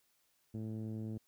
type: tone with low-pass filter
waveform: 10% pulse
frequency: 109.7 Hz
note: A2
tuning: 5 cents flat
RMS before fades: -41 dBFS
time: 0.54-1.18 s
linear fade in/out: 5 ms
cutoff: 230 Hz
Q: 0.95
effects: white hiss -75 dBFS RMS until 1.27 s